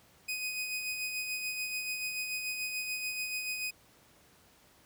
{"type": "tone with tremolo", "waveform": "sawtooth", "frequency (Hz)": 2500, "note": "D#7", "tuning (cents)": 8, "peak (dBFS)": -29, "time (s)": [0.28, 3.71], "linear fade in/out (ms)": 10, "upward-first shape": "sine", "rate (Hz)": 6.9, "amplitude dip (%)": 40, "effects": ["pink hiss -62 dBFS RMS until 4.85 s", "high-pass 60 Hz 12 dB/octave"]}